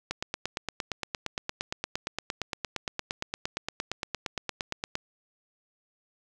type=click train; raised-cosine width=0.2 ms; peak=-13 dBFS; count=43; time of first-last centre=0.11-4.954 s; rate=8.67 Hz; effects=none